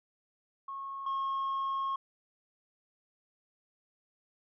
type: tone pair in turn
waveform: sine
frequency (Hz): 1092 / 1084.5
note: C#6 / C#6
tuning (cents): -26 / -38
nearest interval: unison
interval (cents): 12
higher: first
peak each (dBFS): -37 / -28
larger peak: second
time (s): 0.68-1.06 / 1.06-1.96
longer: second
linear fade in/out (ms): 5
effects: tanh soft clip ceiling -29 dBFS